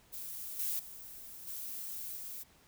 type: noise with level steps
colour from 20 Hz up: violet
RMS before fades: -43 / -35 / -49 / -42 / -44 dBFS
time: 0.12-2.44 s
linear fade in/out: 20 ms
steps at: 0.59 / 0.79 / 1.47 / 2.16 s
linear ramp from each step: 5 ms
effects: pink hiss -64 dBFS RMS until 2.67 s